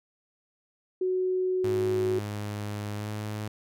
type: tone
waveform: sine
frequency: 370 Hz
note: F#4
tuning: in tune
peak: -24 dBFS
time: 1.01-2.19 s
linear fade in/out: 5 ms
type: tone with pitch glide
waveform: sawtooth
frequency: 103.83 to 106.01 Hz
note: G#2 to G#2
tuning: 0 to +36 cents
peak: -28 dBFS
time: 1.64-3.48 s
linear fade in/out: 5 ms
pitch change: +36 cents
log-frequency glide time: 2.96-3.08 s
effects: none